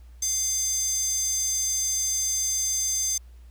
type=tone with high-pass filter; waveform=square; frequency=698.5 Hz; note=F5; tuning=in tune; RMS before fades=-26 dBFS; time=0.22-3.18 s; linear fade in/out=5 ms; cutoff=6200 Hz; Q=6.6; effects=added 60 Hz sine -44 dBFS peak until 3.5 s + pink hiss -64 dBFS RMS until 3.5 s